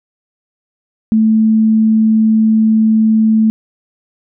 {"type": "tone", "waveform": "sine", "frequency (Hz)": 219.7, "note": "A3", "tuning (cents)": -2, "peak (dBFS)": -7, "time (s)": [1.12, 3.5], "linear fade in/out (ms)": 0, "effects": []}